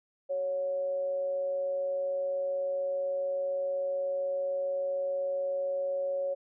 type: tone with amplitude modulation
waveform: sine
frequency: 554.4 Hz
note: C#5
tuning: in tune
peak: -27 dBFS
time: 0.29-6.35 s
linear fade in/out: 20 ms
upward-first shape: sine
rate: 173 Hz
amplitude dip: 30%
effects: none